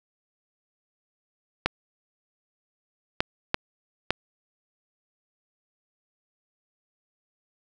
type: clicks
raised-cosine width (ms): 0.3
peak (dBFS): -5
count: 4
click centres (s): 1.66 / 3.205 / 3.544 / 4.106
effects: none